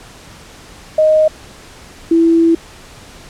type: tone pair in turn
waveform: sine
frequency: 622.3 / 331.3 Hz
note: D#5 / E4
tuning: 0 / +9 cents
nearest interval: major seventh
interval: 1091 cents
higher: first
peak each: -7 dBFS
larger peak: neither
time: 0.98-1.28 / 2.11-2.55 s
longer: second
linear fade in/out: 5 ms
effects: pink hiss -38 dBFS RMS until 3.29 s + low-pass 9000 Hz 12 dB/octave